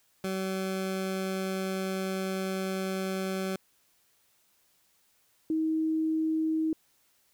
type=tone pair in turn; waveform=20% pulse / sine; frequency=190 / 317.3 Hz; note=F#3 / D#4; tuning=+46 / +34 cents; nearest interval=major sixth; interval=888 cents; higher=second; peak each=-25 dBFS; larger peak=neither; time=0.24-3.56 / 5.5-6.73 s; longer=first; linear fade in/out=2 ms; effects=white hiss -68 dBFS RMS until 7.33 s